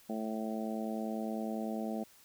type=harmonic tone; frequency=110 Hz; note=A2; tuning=in tune; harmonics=2 / 3 / 4 / 5 / 6 / 7; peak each=-36 / -43 / -45 / -45 / -43 / -45 dBFS; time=0.09-2.04 s; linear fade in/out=10 ms; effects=white hiss -61 dBFS RMS until 2.24 s